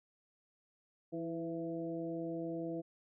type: harmonic tone with a mistuned harmonic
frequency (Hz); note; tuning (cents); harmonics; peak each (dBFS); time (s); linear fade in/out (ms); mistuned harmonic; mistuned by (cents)
166.8; E3; +21; 1 / 2 / 3 / 4; -45 / -39 / -44 / -46; 1.12-2.82; 20; 2; -24
effects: none